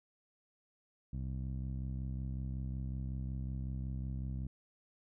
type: tone with low-pass filter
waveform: 15% pulse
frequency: 65.41 Hz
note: C2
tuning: in tune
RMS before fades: -39 dBFS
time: 1.13-4.47 s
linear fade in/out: 5 ms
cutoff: 160 Hz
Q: 0.78
effects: none